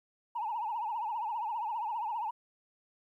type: tone with vibrato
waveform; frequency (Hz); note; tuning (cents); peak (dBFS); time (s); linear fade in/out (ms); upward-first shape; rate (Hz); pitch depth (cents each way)
sine; 894; A5; +27; -31; 0.35-2.31; 10; triangle; 15; 160
effects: tanh soft clip ceiling -28 dBFS + 12-bit